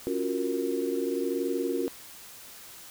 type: chord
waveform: sine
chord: Gb major seventh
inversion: second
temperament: equal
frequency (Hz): 277.2 / 349.2 / 370 / 466.2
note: Db4 / F4 / Gb4 / Bb4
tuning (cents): 0 / 0 / 0 / 0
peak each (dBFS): -32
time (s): 0.07-1.88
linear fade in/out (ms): 0
effects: white hiss -47 dBFS RMS until 2.9 s